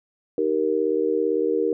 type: chord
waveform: sine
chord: Eb major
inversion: none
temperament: just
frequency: 311.1 / 388.9 / 466.7 Hz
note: Eb4 / G4 / Bb4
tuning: 0 / -14 / +2 cents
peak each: -26 / -24 / -22 dBFS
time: 0.38-1.73 s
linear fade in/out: 2 ms
effects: none